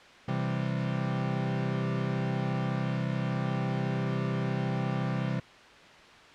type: chord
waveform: 40% pulse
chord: C major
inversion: none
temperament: equal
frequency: 130.81 / 164.81 / 196 Hz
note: C3 / E3 / G3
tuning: 0 / 0 / 0 cents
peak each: -30 / -33 / -33 dBFS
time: 0.28-5.4 s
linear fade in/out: 5 ms
effects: white hiss -51 dBFS RMS until 6.34 s + low-pass 3000 Hz 12 dB/octave